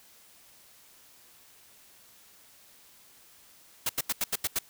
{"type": "noise bursts", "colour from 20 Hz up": "white", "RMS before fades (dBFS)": -28, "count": 7, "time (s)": [3.86, 4.589], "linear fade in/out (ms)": 5, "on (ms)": 33, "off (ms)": 83, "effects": ["white hiss -57 dBFS RMS until 4.69 s"]}